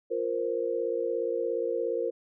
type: chord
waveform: sine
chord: F suspended fourth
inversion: none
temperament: equal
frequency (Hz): 349.2 / 466.2 / 523.3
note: F4 / Bb4 / C5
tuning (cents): 0 / 0 / 0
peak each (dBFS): -34 / -29 / -32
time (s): 0.1-2.11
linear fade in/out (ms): 20
effects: none